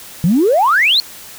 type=exponential sweep; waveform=sine; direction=up; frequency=155.56 to 4435 Hz; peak=-8 dBFS; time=0.24-1 s; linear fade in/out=0 ms; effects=tanh soft clip ceiling -4 dBFS + white hiss -35 dBFS RMS until 1.38 s